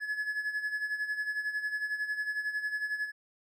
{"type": "tone with tremolo", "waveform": "triangle", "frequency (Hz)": 1704, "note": "G#6", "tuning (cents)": 44, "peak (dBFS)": -26, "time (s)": [0, 3.12], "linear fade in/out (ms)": 50, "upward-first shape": "sine", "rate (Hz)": 11, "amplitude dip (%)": 70, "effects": ["tanh soft clip ceiling -22 dBFS"]}